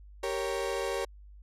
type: chord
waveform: 35% pulse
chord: G diminished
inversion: none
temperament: equal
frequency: 392 / 466.2 / 554.4 Hz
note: G4 / Bb4 / Db5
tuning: 0 / 0 / 0 cents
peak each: -33 dBFS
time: 0.23-1.05 s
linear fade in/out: 5 ms
effects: added 50 Hz sine -48 dBFS peak until 1.42 s + low-pass 11000 Hz 12 dB/octave